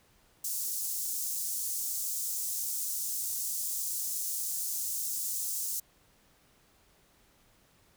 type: high-pass noise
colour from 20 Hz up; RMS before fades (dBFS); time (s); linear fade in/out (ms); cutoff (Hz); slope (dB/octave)
pink; -34; 0.44-5.8; 5; 6500; 24
effects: pink hiss -65 dBFS RMS until 7.96 s